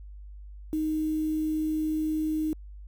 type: tone with quantisation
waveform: sine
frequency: 311.1 Hz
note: D#4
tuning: in tune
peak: -25 dBFS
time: 0.73-2.53 s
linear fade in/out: 0 ms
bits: 8
effects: added 50 Hz sine -41 dBFS peak until 2.87 s